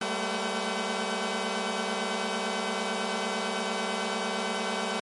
10% pulse tone cluster, 195.1 / 217.5 / 226.4 / 509 / 759 Hz, G3 / A3 / A3 / C5 / F#5, -8 / -20 / +50 / -48 / +44 cents, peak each -25 / -28 / -26 / -29 / -27 dBFS, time 0.01-5 s, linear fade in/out 5 ms, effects low-pass 10000 Hz 12 dB/octave + MP3 48 kbps

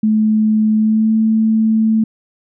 sine tone with pitch glide, 216.2 to 220.5 Hz, A3 to A3, -30 to +4 cents, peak -10 dBFS, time 0.03-2.04 s, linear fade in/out 5 ms, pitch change +34 cents, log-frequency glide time 0.76-1.13 s, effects none

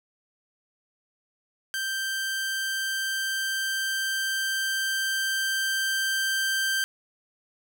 sawtooth tone with level ramp, 1568 Hz, G6, in tune, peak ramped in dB -24 to -20 dBFS, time 1.74-6.84 s, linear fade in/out 0 ms, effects none

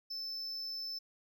triangle tone, 5274 Hz, E8, in tune, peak -37 dBFS, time 0.1-0.99 s, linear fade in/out 10 ms, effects none

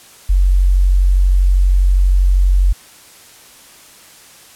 sine tone, 46.25 Hz, F#1, in tune, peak -8 dBFS, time 0.29-2.73 s, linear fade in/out 10 ms, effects white hiss -42 dBFS RMS until 4.55 s + low-pass 12000 Hz 12 dB/octave

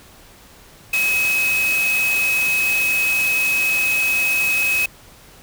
sine tone in noise, 2554 Hz, D#7, 45 cents sharp, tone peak -16 dBFS, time 0.93-4.86 s, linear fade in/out 5 ms, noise white, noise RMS -27 dBFS, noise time 0.93-4.86 s, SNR +8 dB, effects pink hiss -46 dBFS RMS until 5.42 s

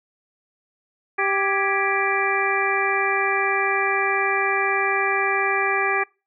harmonic tone with a mistuned harmonic, 392 Hz, G4, in tune, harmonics 1 / 2 / 3 / 4 / 5 / 6, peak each -26 / -26 / -26 / -26 / -26 / -26 dBFS, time 1.18-6.04 s, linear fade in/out 10 ms, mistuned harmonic 4, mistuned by +97 cents, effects noise-tail reverb RT60 0.3 s tail -25 dB re dry

